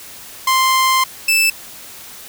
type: tone pair in turn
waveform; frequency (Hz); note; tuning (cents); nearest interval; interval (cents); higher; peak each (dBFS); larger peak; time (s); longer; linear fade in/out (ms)
sawtooth; 1046.5 / 2637; C6 / E7; 0 / 0; octave + major third; 1600; second; -8; neither; 0.47-1.04 / 1.28-1.5; first; 5
effects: white hiss -36 dBFS RMS until 2.28 s